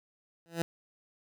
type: tone with exponential growth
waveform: 15% pulse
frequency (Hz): 167.4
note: E3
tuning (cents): +27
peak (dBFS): -19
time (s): 0.46-0.62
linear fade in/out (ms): 0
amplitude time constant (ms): 34
effects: none